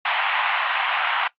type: band-pass noise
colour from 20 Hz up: pink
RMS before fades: -22 dBFS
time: 0.05-1.28 s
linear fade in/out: 5 ms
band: 750 to 3200 Hz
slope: 48 dB/octave
effects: noise-tail reverb RT60 0.1 s tail -17 dB re dry + Opus 48 kbps

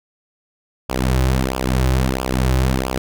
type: tone with flanger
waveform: sawtooth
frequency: 64.5 Hz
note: C2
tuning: 24 cents flat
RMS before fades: -18 dBFS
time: 0.89-2.98 s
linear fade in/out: 5 ms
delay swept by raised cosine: 0.49 to 4.39 ms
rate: 1.5 Hz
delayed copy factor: -0.8
effects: none

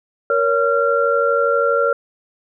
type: tone cluster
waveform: sine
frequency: 468.6 / 561 / 1376 Hz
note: A#4 / C#5 / F6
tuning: +9 / +21 / -26 cents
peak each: -18 dBFS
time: 0.3-1.93 s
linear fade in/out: 2 ms
effects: none

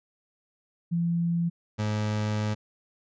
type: tone pair in turn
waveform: sine / 30% pulse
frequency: 170 / 106.41 Hz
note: F3 / G#2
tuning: -46 / +43 cents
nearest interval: minor sixth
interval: 811 cents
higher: first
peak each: -23 dBFS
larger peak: neither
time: 0.91-1.5 / 1.78-2.55 s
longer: second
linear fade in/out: 20 ms
effects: resampled to 16000 Hz

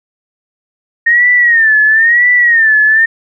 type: tone with vibrato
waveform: sine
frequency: 1840 Hz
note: A#6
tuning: 23 cents flat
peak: -5 dBFS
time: 1.06-3.06 s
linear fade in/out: 10 ms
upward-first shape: sine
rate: 1 Hz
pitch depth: 120 cents each way
effects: none

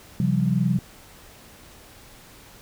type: tone cluster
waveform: sine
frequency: 132.7 / 171.7 / 193.2 Hz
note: C3 / F3 / G3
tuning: +25 / -29 / -25 cents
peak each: -23 dBFS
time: 0.2-0.79 s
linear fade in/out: 2 ms
effects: pink hiss -48 dBFS RMS until 2.61 s

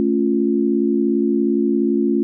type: chord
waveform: sine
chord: A augmented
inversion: none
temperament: equal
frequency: 220 / 277.2 / 349.2 Hz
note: A3 / C#4 / E#4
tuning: 0 / 0 / 0 cents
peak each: -19 dBFS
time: 0-2.23 s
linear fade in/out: 0 ms
effects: none

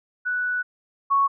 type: tone pair in turn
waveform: sine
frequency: 1480 / 1108.7 Hz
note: F#6 / C#6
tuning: 0 / 0 cents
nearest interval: perfect fourth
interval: 500 cents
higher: first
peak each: -22 / -16 dBFS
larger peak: second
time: 0.25-0.63 / 1.1-1.28 s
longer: first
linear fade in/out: 20 ms
effects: none

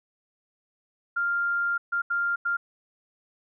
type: tone bursts at uneven times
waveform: sine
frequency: 1396.9 Hz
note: F6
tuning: in tune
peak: -23 dBFS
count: 4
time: 1.16-1.78 / 1.92-2.02 / 2.1-2.36 / 2.45-2.57 s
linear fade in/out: 10 ms
effects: none

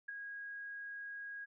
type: tone with ADSR envelope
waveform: sine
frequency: 1643 Hz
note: G#6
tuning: 19 cents flat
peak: -37 dBFS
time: 0.08-1.46 s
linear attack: 11 ms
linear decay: 7 ms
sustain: -6 dB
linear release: 24 ms
effects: none

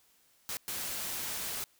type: noise bursts at uneven times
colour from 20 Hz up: white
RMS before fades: -37 dBFS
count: 2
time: 0.49-0.57 / 0.68-1.64 s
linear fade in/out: 0 ms
effects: white hiss -67 dBFS RMS until 1.79 s

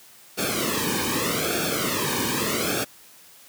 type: noise with flanger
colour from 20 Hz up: pink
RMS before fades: -25 dBFS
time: 0.37-2.85 s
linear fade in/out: 20 ms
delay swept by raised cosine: 1 to 1.5 ms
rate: 0.82 Hz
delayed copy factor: -0.85
effects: white hiss -50 dBFS RMS until 3.48 s + high-pass 100 Hz 12 dB/octave

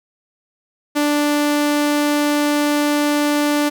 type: tone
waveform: sawtooth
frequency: 293.7 Hz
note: D4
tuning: in tune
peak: -11 dBFS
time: 0.95-3.7 s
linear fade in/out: 20 ms
effects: none

